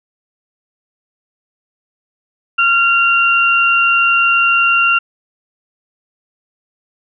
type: tone pair together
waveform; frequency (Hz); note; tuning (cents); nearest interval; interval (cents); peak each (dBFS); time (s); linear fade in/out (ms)
sine; 1383 / 2766; F6 / F7; -17 / -17; octave; 1200; -12; 2.58-4.99; 10
effects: none